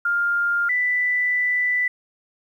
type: tone pair in turn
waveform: sine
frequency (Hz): 1403 / 1984.1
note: F6 / B6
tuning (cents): +8 / +7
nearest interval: tritone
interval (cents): 599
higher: second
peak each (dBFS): -18 / -18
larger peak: neither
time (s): 0.05-0.69 / 0.69-1.88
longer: second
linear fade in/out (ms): 5
effects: 9-bit